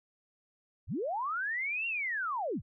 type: linear two-way sweep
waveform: sine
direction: up then down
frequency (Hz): 45.12 to 2783 to 45.12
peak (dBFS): -31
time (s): 0.87-2.62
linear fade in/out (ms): 50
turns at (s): 1.87
effects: none